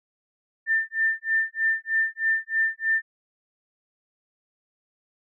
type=tone with tremolo; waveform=sine; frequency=1791 Hz; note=A6; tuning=30 cents sharp; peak=-18 dBFS; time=0.66-3.02 s; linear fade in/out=50 ms; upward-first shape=sine; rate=3.2 Hz; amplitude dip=100%; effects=none